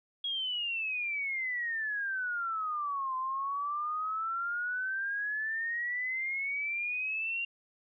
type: exponential two-way sweep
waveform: sine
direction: down then up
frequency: 3322 to 1030 to 2783 Hz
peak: -31 dBFS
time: 0.24-7.45 s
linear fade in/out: 5 ms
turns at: 3.16 s
effects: none

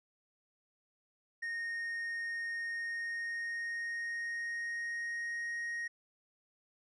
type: tone with pitch glide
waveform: triangle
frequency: 1852 to 1873.5 Hz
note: A#6 to A#6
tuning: -12 to +8 cents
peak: -34 dBFS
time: 1.42-5.88 s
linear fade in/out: 10 ms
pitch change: +20 cents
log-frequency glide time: 2.64-5.6 s
effects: resampled to 22050 Hz

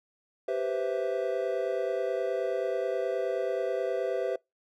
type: chord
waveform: triangle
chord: C major seventh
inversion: second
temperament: equal with one note detuned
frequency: 389.7 / 493.9 / 523.3 / 659.3 Hz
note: G4 / B4 / C5 / E5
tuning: -10 / 0 / 0 / 0 cents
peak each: -31 dBFS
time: 0.48-4.36 s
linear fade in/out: 5 ms
effects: noise-tail reverb RT60 0.2 s tail -25 dB re dry

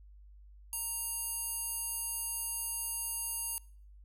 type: tone with band-pass filter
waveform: square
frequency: 932.3 Hz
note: A#5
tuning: in tune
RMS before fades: -37 dBFS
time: 0.73-3.58 s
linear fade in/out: 0 ms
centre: 11000 Hz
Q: 7.8
effects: noise-tail reverb RT60 0.6 s tail -24 dB re dry + added 50 Hz sine -52 dBFS peak until 4.04 s

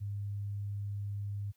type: tone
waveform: sine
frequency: 101.4 Hz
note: G#2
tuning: 41 cents flat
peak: -34 dBFS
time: 0-1.52 s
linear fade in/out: 20 ms
effects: white hiss -75 dBFS RMS until 1.56 s + high-pass 60 Hz 12 dB/octave

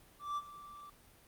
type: tone with ADSR envelope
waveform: triangle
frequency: 1169 Hz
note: D6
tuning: 8 cents flat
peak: -31 dBFS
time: 0.19-0.9 s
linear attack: 180 ms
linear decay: 41 ms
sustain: -16 dB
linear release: 6 ms
effects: pink hiss -62 dBFS RMS until 1.27 s + Opus 32 kbps

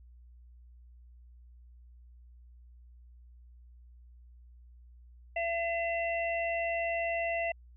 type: harmonic tone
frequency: 675 Hz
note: E5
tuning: 41 cents sharp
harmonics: 1 / 3 / 4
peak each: -31 / -36 / -37 dBFS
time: 5.36-7.52 s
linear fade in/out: 5 ms
effects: added 60 Hz sine -52 dBFS peak until 7.76 s

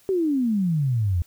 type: exponential sweep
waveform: sine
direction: down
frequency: 395.3 to 82.41 Hz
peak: -19 dBFS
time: 0.09-1.22 s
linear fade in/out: 0 ms
effects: white hiss -57 dBFS RMS until 1.26 s

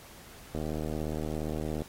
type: click train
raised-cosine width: 2 ms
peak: -21 dBFS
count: 99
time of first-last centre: 0.55-1.819 s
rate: 77.2 Hz
effects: pink hiss -51 dBFS RMS until 1.88 s + AAC 48 kbps

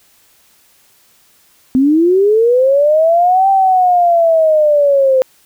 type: linear two-way sweep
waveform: sine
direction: up then down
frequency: 252.2 to 784 to 514 Hz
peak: -7 dBFS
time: 1.75-5.22 s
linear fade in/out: 0 ms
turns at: 3.49 s
effects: white hiss -51 dBFS RMS until 5.45 s

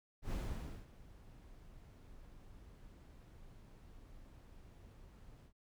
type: noise with ADSR envelope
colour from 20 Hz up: brown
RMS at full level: -38 dBFS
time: 0.22-5.53 s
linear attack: 95 ms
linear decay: 540 ms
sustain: -19 dB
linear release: 81 ms
effects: none

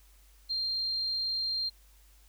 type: tone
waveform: sine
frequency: 4186 Hz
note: C8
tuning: in tune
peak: -29 dBFS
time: 0.49-1.7 s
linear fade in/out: 20 ms
effects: added 50 Hz sine -57 dBFS peak until 2.28 s + white hiss -64 dBFS RMS until 2.28 s

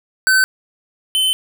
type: tone pair in turn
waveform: square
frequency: 1529 / 3058 Hz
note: G6 / G7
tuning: -44 / -44 cents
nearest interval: octave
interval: 1200 cents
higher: second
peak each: -11 / -14 dBFS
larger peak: first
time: 0.27-0.44 / 1.15-1.33 s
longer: second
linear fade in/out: 0 ms
effects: none

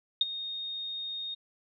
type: tone with ADSR envelope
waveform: sine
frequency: 3703 Hz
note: A#7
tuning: 12 cents flat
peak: -19 dBFS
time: 0.21-1.35 s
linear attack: 3 ms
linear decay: 25 ms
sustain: -15 dB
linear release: 14 ms
effects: none

